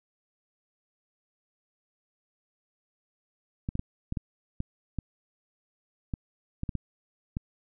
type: clicks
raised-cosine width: 5 ms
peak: -18 dBFS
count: 12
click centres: 3.689 / 3.754 / 3.794 / 4.124 / 4.172 / 4.604 / 4.987 / 6.138 / 6.634 / 6.692 / 6.753 / 7.369 s
effects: none